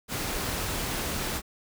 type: noise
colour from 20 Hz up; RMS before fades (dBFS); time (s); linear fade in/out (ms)
pink; -31; 0.08-1.42; 50
effects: none